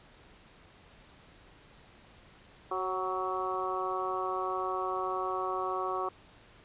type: harmonic tone with a mistuned harmonic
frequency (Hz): 186.6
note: F#3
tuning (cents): +15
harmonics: 2 / 3 / 4 / 5 / 6 / 7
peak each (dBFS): -36 / -41 / -37 / -42 / -34 / -41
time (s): 2.71-6.09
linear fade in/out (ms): 5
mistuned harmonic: 3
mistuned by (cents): -32
effects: pink hiss -57 dBFS RMS until 6.64 s + resampled to 8000 Hz